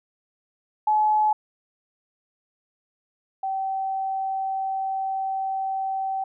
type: tone pair in turn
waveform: sine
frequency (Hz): 854 / 770.6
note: G#5 / G5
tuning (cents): +48 / -30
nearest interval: major second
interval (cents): 178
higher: first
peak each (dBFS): -17 / -24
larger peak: first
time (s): 0.87-1.33 / 3.43-6.24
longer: second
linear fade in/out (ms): 5
effects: none